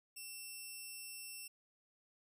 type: tone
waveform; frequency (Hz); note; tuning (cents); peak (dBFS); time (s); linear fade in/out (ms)
10% pulse; 2700; E7; +41; -38; 0.16-1.48; 10
effects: none